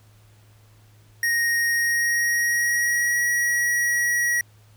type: tone with pitch glide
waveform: square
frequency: 1868 to 1912.8 Hz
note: A#6 to A#6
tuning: +3 to +44 cents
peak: -20 dBFS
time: 1.23-4.41 s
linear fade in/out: 2 ms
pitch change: +41 cents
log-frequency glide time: 1.73-3.21 s
effects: added 106 Hz sine -51 dBFS peak until 4.76 s + pink hiss -59 dBFS RMS until 4.76 s